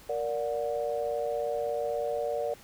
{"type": "chord", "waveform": "sine", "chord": "Bb augmented", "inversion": "none", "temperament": "just", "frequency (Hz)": [466.2, 582.7, 728.4], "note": ["Bb4", "D5", "F#5"], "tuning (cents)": [0, -14, -27], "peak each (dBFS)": [-32, -31, -36], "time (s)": [0.09, 2.54], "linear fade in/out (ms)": 5, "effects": ["pink hiss -53 dBFS RMS until 2.63 s"]}